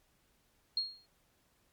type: tone with exponential decay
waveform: sine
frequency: 4268 Hz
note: C8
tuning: 34 cents sharp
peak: -27 dBFS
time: 0.77-1.06 s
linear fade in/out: 2 ms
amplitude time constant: 61 ms
effects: pink hiss -72 dBFS RMS until 1.72 s + MP3 96 kbps